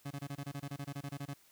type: tone bursts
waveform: 30% pulse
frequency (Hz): 141.1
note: C#3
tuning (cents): +31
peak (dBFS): -36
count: 16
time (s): 0.05-1.339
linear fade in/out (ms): 10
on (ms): 59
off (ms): 23
effects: white hiss -65 dBFS RMS until 1.51 s